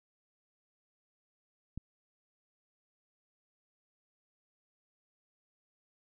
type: click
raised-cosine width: 5 ms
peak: -27 dBFS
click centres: 1.776 s
effects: none